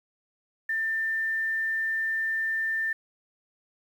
sine tone with quantisation, 1790 Hz, A6, 29 cents sharp, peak -25 dBFS, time 0.69-2.93 s, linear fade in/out 5 ms, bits 9, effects none

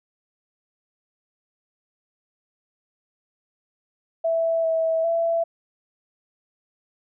sine tone with pitch steps, 659 / 650 / 668 Hz, E5 / E5 / E5, -1 / -24 / +23 cents, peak -19 dBFS, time 4.24-5.44 s, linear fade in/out 10 ms, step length 400 ms, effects none

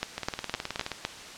two click trains, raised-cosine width 0.2 ms, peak -10 / -14 dBFS, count 5 / 15, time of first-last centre 0.03-1.05 / 0.18-0.917 s, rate 3.92 / 19 Hz, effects white hiss -43 dBFS RMS until 1.37 s + low-pass 6000 Hz 12 dB/octave

